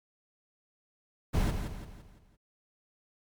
brown noise with echo, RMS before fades -27 dBFS, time 1.33-1.52 s, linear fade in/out 20 ms, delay 170 ms, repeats 5, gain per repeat -7 dB, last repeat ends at 2.37 s, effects MP3 96 kbps

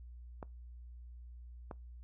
clicks, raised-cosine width 1 ms, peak -29 dBFS, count 2, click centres 0.428 / 1.712 s, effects noise-tail reverb RT60 0.2 s tail -23 dB re dry + added 60 Hz sine -48 dBFS peak until 2.03 s

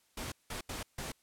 pink noise bursts at uneven times, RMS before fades -40 dBFS, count 4, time 0.17-0.32 / 0.5-0.61 / 0.69-0.83 / 0.98-1.12 s, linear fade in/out 5 ms, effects white hiss -71 dBFS RMS until 1.22 s + low-pass 12000 Hz 12 dB/octave

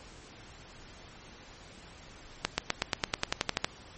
accelerating click train, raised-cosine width 0.2 ms, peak -8 dBFS, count 13, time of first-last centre 2.45-3.645 s, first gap 130 ms, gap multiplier 0.95, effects pink hiss -51 dBFS RMS until 3.97 s + MP3 32 kbps

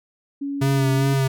sine tone, 280.5 Hz, C#4, 21 cents sharp, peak -24 dBFS, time 0.41-1.14 s, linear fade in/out 10 ms
square tone with vibrato, 134.4 Hz, C3, 47 cents sharp, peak -18 dBFS, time 0.61-1.28 s, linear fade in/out 10 ms, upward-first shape sine, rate 2.5 Hz, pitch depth 30 cents each way
effects none

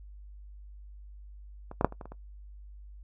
clicks, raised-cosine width 1 ms, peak -27 / -13 / -6 / -28 / -27 / -30 / -29 dBFS, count 7, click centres 1.714 / 1.811 / 1.846 / 1.924 / 2.012 / 2.056 / 2.12 s, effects noise-tail reverb RT60 0.1 s tail -18 dB re dry + added 50 Hz sine -45 dBFS peak until 3.03 s

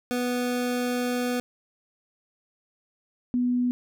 25% pulse / sine tone pair in turn, 246.5 / 246.5 Hz, B3 / B3, -3 / -3 cents, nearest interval unison, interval 0 cents, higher neither, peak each -21 / -21 dBFS, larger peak neither, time 0.11-1.4 / 3.34-3.71 s, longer first, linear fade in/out 0 ms, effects none

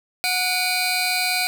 30% pulse tone cluster, 731 / 2269 / 2435 / 4079 Hz, F#5 / C#7 / D#7 / C8, -21 / +40 / -38 / -45 cents, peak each -23 dBFS, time 0.24-1.47 s, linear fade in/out 0 ms, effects none

